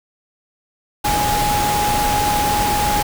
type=tone in noise; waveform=sine; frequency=830.6 Hz; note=G#5; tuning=in tune; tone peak=-17 dBFS; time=1.04-3.03 s; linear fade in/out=10 ms; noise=pink; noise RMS=-21 dBFS; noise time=1.04-3.03 s; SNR=+1 dB; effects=none

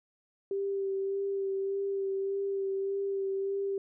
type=tone with vibrato; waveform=sine; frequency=392 Hz; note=G4; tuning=in tune; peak=-29 dBFS; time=0.51-3.78 s; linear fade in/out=2 ms; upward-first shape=sine; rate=1.7 Hz; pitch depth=18 cents each way; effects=none

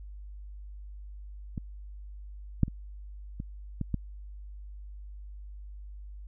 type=clicks; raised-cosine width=5 ms; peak=-21 / -9 / -26 / -23 / -18 / -16 dBFS; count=6; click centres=1.578 / 2.633 / 2.681 / 3.401 / 3.813 / 3.943 s; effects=added 50 Hz sine -41 dBFS peak until 6.27 s

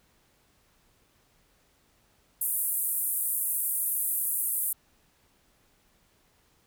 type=band-pass noise; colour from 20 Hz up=white; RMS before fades=-29 dBFS; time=2.41-4.73 s; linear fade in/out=5 ms; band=9200 to 15000 Hz; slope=48 dB/octave; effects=pink hiss -66 dBFS RMS until 6.66 s

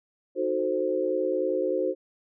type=chord; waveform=sine; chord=D# diminished seventh; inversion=none; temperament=equal; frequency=311.1 / 370 / 440 / 523.3 Hz; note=D#4 / F#4 / A4 / C5; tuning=0 / 0 / 0 / 0 cents; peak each=-32 / -28 / -32 / -27 dBFS; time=0.35-1.95 s; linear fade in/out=50 ms; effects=none

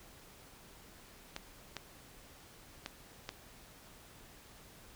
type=clicks; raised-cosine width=0.2 ms; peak=-22 dBFS; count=4; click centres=1.364 / 1.767 / 2.861 / 3.291 s; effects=pink hiss -57 dBFS RMS until 4.95 s

